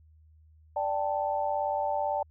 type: chord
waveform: sine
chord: D suspended fourth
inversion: none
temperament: just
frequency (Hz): 587.3 / 783.1 / 881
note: D5 / G5 / A5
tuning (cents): 0 / -2 / +2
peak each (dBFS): -31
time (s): 0.76-2.23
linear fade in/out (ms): 5
effects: added 78 Hz sine -55 dBFS peak until 2.3 s